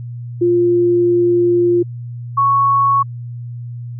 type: tone pair in turn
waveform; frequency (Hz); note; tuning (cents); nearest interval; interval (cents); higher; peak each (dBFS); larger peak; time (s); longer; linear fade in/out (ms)
sine; 349.2 / 1108.6; F4 / C#6; 0 / 0; octave + minor sixth; 2000; second; -10; neither; 0.41-1.83 / 2.37-3.03; first; 10
effects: added 120 Hz sine -25 dBFS peak until 3.99 s